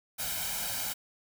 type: noise with comb filter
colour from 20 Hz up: white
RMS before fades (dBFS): -34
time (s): 0.18-0.94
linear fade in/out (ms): 20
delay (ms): 1.3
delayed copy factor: +0.7
effects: none